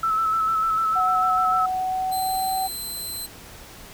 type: tone with vibrato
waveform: sine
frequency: 1311 Hz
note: E6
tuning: 10 cents flat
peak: -19 dBFS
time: 0.03-1.66 s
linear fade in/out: 5 ms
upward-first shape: square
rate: 6.7 Hz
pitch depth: 22 cents each way
type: tone with pitch glide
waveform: sine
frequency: 740 to 759 Hz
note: F#5 to F#5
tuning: 0 to +44 cents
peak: -22 dBFS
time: 0.95-2.68 s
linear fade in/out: 20 ms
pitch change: +44 cents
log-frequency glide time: 1.49-2.47 s
type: tone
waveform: 10% pulse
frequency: 4080 Hz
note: C8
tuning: 44 cents flat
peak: -23 dBFS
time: 2.11-3.27 s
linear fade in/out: 20 ms
effects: pink hiss -43 dBFS RMS until 3.93 s